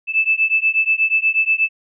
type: beating tone pair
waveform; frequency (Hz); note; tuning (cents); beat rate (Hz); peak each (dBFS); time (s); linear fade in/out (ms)
sine; 2625 / 2633.3; E7 / E7; -8 / -2; 8.3; -17; 0.07-1.69; 50
effects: none